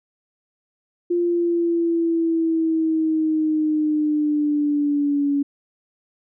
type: exponential sweep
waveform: sine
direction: down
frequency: 349.2 to 282.4 Hz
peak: -17 dBFS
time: 1.1-5.43 s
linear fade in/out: 10 ms
effects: none